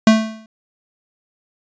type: tone with exponential decay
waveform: square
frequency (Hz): 220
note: A3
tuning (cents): 0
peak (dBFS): -5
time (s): 0.07-0.46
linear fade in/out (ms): 2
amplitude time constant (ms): 84
effects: resampled to 16000 Hz